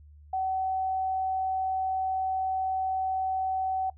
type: tone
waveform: sine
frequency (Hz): 758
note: F#5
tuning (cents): +42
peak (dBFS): -26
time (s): 0.33-3.9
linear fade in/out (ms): 5
effects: noise-tail reverb RT60 0.1 s tail -19 dB re dry + added 74 Hz sine -49 dBFS peak until 3.97 s